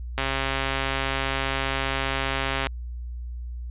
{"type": "click train", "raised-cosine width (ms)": 0.3, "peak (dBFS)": -9, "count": 337, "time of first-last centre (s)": [0.18, 2.669], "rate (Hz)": 135, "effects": ["added 60 Hz sine -31 dBFS peak until 3.7 s", "resampled to 8000 Hz"]}